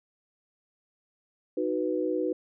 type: chord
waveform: sine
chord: B major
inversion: first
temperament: equal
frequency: 311.1 / 370 / 493.9 Hz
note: D#4 / F#4 / B4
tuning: 0 / 0 / 0 cents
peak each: -30 dBFS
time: 1.57-2.33 s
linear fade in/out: 5 ms
effects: none